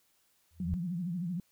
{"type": "tone with exponential growth", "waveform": "sine", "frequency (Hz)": 82.5, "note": "E2", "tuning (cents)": 2, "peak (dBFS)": -26, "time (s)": [0.51, 0.74], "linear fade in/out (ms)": 0, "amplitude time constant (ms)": 49}
{"type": "tone with vibrato", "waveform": "sine", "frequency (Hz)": 175.4, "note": "F3", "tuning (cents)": 8, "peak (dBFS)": -32, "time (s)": [0.6, 1.4], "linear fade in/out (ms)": 2, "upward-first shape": "sine", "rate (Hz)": 13, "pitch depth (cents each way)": 120}
{"effects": ["white hiss -71 dBFS RMS until 1.51 s"]}